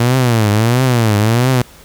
sawtooth tone with vibrato, 116.1 Hz, A#2, 7 cents flat, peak -6 dBFS, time 0-1.62 s, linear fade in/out 5 ms, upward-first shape triangle, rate 1.5 Hz, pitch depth 230 cents each way, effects pink hiss -41 dBFS RMS until 1.84 s

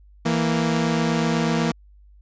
sawtooth tone pair together, 164.12 / 232.1 Hz, E3 / A#3, -7 / -7 cents, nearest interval tritone, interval 600 cents, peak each -18 dBFS, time 0.25-1.72 s, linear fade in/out 10 ms, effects added 50 Hz sine -47 dBFS peak until 2.21 s + resampled to 16000 Hz

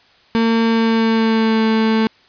35% pulse tone with pitch glide, 227.6 to 221.4 Hz, A#3 to A3, -41 to +11 cents, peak -11 dBFS, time 0.35-2.07 s, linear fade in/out 0 ms, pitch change -48 cents, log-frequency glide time 0.65-1.64 s, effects white hiss -51 dBFS RMS until 2.28 s + resampled to 11025 Hz

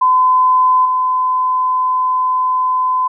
sine tone with level steps, 1018 Hz, C6, 48 cents flat, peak -8 / -12 dBFS, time 0.01-3.08 s, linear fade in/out 10 ms, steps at 0.85 s, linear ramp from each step 5 ms, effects none

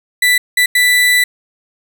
35% pulse tone bursts at uneven times, 1980 Hz, B6, 4 cents sharp, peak -7 dBFS, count 3, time 0.22-0.38 / 0.57-0.66 / 0.75-1.24 s, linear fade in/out 5 ms, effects none

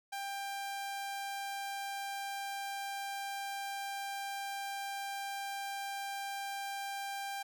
sawtooth tone, 793 Hz, G5, 20 cents sharp, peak -34 dBFS, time 0.12-7.43 s, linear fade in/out 10 ms, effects none

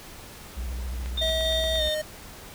triangle tone with vibrato, 61.74 Hz, B1, in tune, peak -27 dBFS, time 0.56-1.9 s, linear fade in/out 20 ms, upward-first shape sine, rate 14 Hz, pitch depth 140 cents each way
click train, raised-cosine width 0.3 ms, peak -25 dBFS, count 8, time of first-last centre 1.06-1.873 s, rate 8.61 Hz
sine tone with tremolo, 3630 Hz, A#7, 47 cents flat, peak -25 dBFS, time 1.17-1.95 s, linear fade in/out 10 ms, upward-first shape square, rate 3.5 Hz, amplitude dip 25%
square tone with pitch glide, 642 to 615.1 Hz, E5 to D#5, -46 to -20 cents, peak -27 dBFS, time 1.21-2.02 s, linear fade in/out 10 ms, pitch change -74 cents, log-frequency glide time 1.77-1.82 s
effects pink hiss -44 dBFS RMS until 2.54 s

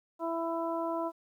harmonic tone, 331.9 Hz, E4, 12 cents sharp, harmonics 1 / 2 / 3 / 4, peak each -35 / -34 / -36 / -43 dBFS, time 0.19-1.12 s, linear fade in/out 50 ms, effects 11-bit

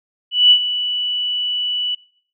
sine tone with ADSR envelope, 2960 Hz, F#7, in tune, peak -5 dBFS, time 0.31-1.95 s, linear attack 200 ms, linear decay 75 ms, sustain -13 dB, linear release 6 ms, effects noise-tail reverb RT60 0.6 s tail -24 dB re dry

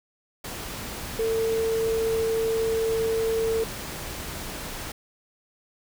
sine tone in noise, 450 Hz, A4, 39 cents sharp, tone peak -22 dBFS, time 1.19-3.64 s, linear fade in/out 5 ms, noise pink, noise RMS -35 dBFS, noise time 0.44-4.92 s, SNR +10 dB, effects none

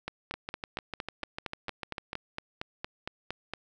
two click trains, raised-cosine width 0.3 ms, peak -18 / -19 dBFS, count 16 / 13, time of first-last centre 0.08-3.536 / 0.34-2.131 s, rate 4.34 / 6.7 Hz, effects none

